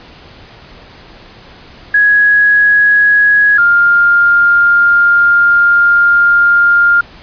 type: tone pair in turn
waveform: sine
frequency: 1669 / 1403.5 Hz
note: G#6 / F6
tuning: +8 / +8 cents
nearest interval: minor third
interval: 300 cents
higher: first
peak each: -5 dBFS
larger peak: neither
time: 1.94-3.58 / 3.58-7.01 s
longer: second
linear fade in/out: 5 ms
effects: pink hiss -37 dBFS RMS until 7.22 s + resampled to 11025 Hz